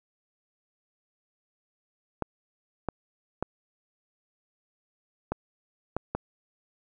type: clicks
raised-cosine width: 1 ms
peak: -14 dBFS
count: 6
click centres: 2.223 / 2.887 / 3.426 / 5.32 / 5.966 / 6.15 s
effects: none